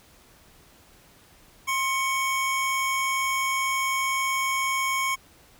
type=tone pair together; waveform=square; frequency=1062.7 / 2231 Hz; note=C6 / C#7; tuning=+27 / +11 cents; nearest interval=octave + minor second; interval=1284 cents; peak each=-27 dBFS; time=1.67-5.16 s; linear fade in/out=20 ms; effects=pink hiss -55 dBFS RMS until 5.59 s